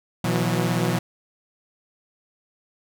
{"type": "tone cluster", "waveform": "sawtooth", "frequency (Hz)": [121.9, 163.9, 180.8], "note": ["B2", "E3", "F#3"], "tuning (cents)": [-22, -10, -40], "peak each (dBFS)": -21, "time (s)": [0.24, 0.99], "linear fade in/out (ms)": 5, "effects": []}